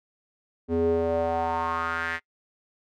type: tone with band-pass filter sweep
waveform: square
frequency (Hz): 83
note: E2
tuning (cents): +12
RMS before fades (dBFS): -26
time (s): 0.68-2.2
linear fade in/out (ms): 50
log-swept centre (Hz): 330 to 1900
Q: 4.3
effects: noise-tail reverb RT60 0.1 s tail -24 dB re dry